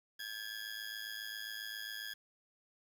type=ring-modulated tone; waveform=20% pulse; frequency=1661.2 Hz; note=G#6; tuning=in tune; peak=-34 dBFS; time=0.19-2.14 s; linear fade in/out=10 ms; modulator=53.7 Hz; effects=10-bit